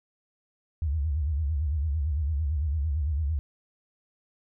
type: tone with vibrato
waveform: sine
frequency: 74.7 Hz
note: D2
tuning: 30 cents sharp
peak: -24 dBFS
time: 0.82-3.39 s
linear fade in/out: 0 ms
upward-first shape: sine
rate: 8.9 Hz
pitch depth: 170 cents each way
effects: none